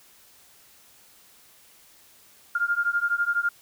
sine beating tone pair, 1400 / 1412 Hz, F6 / F6, +4 / +19 cents, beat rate 12 Hz, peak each -25 dBFS, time 2.55-3.49 s, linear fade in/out 5 ms, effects white hiss -55 dBFS RMS until 3.61 s

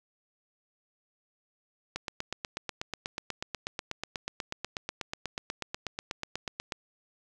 click train, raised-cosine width 0.2 ms, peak -16 dBFS, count 40, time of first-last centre 1.96-6.722 s, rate 8.19 Hz, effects none

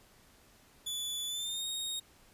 sawtooth tone with pitch glide, 3461 to 3731 Hz, A7 to A#7, -29 to +1 cents, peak -32 dBFS, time 0.86-2 s, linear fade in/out 10 ms, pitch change +130 cents, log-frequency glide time 1.27-1.66 s, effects pink hiss -62 dBFS RMS until 2.33 s + resampled to 32000 Hz

